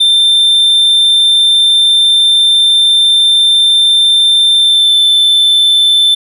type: tone with pitch glide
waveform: triangle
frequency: 3574 to 3537 Hz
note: A7 to A7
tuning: +26 to +8 cents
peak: -4 dBFS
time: 0-6.15 s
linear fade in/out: 10 ms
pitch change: -18 cents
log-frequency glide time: 4.55-4.96 s
effects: none